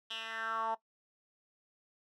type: tone with band-pass filter sweep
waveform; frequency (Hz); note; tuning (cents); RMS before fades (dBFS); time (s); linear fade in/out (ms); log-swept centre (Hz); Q
10% pulse; 224.4; A3; +34; -37; 0.1-0.75; 10; 3200 to 830; 4.5
effects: noise-tail reverb RT60 0.1 s tail -17 dB re dry